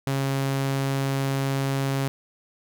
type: tone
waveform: sawtooth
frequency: 136.4 Hz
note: C#3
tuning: 28 cents flat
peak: -19 dBFS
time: 0.07-2.08 s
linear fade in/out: 0 ms
effects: none